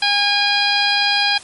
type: harmonic tone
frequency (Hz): 815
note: G#5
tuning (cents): -33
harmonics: 1 / 2 / 3 / 4 / 5 / 6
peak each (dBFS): -21 / -21 / -21 / -21 / -21 / -21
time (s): 0.02-1.38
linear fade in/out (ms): 5
effects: white hiss -39 dBFS RMS until 1.43 s + MP3 48 kbps